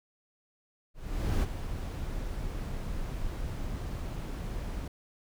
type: noise with ADSR envelope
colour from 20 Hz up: brown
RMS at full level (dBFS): -26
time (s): 0.94-4.88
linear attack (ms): 490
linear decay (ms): 22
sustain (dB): -9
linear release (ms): 5
effects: none